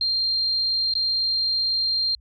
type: tone with dropouts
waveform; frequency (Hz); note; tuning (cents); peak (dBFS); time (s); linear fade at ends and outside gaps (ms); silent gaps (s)
sine; 4186; C8; 0; -20; 0.01-2.15; 2; 0.938-0.952
effects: added 60 Hz sine -50 dBFS peak until 2.2 s